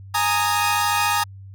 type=chord; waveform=sawtooth; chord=Ab suspended second; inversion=none; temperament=equal with one note detuned; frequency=830.6 / 924.3 / 1244.5 Hz; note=Ab5 / Bb5 / Eb6; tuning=0 / -15 / 0 cents; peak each=-19 dBFS; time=0.14-1.24 s; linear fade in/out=10 ms; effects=added 97 Hz sine -37 dBFS peak until 1.54 s